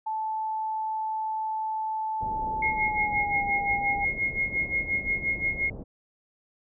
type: tone with pitch glide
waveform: sine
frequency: 874 to 806.1 Hz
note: A5 to G5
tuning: -12 to +48 cents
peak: -27 dBFS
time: 0.06-4.05 s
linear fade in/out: 10 ms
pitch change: -140 cents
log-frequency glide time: 2.66-3.43 s
type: low-pass noise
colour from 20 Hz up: pink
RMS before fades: -39 dBFS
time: 2.2-5.84 s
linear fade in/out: 20 ms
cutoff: 650 Hz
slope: 24 dB/octave
type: tone with tremolo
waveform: sine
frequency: 2153 Hz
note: C7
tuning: 49 cents sharp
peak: -22 dBFS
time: 2.62-5.7 s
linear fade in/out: 5 ms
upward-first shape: sine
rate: 5.7 Hz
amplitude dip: 80%
effects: none